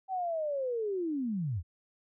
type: linear sweep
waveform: sine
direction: down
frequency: 774 to 73.1 Hz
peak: -30 dBFS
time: 0.08-1.63 s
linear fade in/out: 50 ms
effects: none